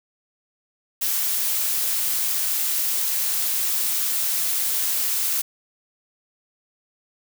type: noise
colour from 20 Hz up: blue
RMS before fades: -23 dBFS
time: 1.01-5.42 s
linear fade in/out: 10 ms
effects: none